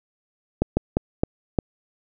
slowing click train, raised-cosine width 2 ms, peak -5 dBFS, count 5, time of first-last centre 0.62-1.588 s, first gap 150 ms, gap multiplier 1.33, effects none

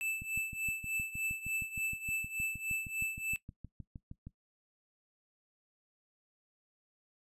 square tone with tremolo, 2637 Hz, E7, in tune, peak -32 dBFS, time 0.01-3.36 s, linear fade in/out 0 ms, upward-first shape triangle, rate 3.4 Hz, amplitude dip 85%
click train, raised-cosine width 5 ms, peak -33 dBFS, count 27, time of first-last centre 0.22-4.27 s, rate 6.42 Hz
effects noise-tail reverb RT60 0.1 s tail -17 dB re dry + resampled to 32000 Hz

